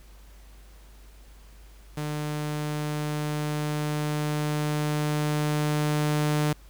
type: tone with level ramp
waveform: sawtooth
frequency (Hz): 150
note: D3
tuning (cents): +37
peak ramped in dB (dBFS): -25 to -18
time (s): 1.97-6.53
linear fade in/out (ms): 5
effects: added 50 Hz sine -47 dBFS peak until 6.69 s + pink hiss -57 dBFS RMS until 6.69 s